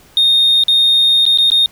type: tone with dropouts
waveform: sine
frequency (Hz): 3687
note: A#7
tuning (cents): -20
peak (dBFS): -6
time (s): 0.17-1.66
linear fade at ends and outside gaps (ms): 1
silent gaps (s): 0.637-0.682 / 1.254-1.264 / 1.375-1.385 / 1.502-1.518
effects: tanh soft clip ceiling -6 dBFS + pink hiss -46 dBFS RMS until 1.71 s